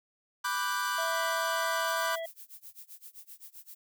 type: chord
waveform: 45% pulse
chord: G major seventh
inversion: first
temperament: equal with one note detuned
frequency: 987.8 / 1174.7 / 1480 / 1578 Hz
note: B5 / D6 / F#6 / G6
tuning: 0 / 0 / 0 / +11 cents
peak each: -34 / -34 / -36 / -36 dBFS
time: 0.44-2.16 s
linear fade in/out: 10 ms
type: harmonic tone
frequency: 659.3 Hz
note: E5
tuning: in tune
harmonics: 1 / 3 / 5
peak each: -34 / -44 / -48 dBFS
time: 0.98-2.26 s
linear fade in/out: 5 ms
type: noise with tremolo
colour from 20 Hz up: violet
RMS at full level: -46 dBFS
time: 1.86-3.75 s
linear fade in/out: 10 ms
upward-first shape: sine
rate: 7.7 Hz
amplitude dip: 95%
effects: none